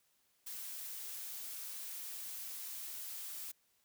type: noise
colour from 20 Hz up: blue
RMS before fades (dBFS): -45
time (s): 0.46-3.52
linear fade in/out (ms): 10
effects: white hiss -75 dBFS RMS until 3.84 s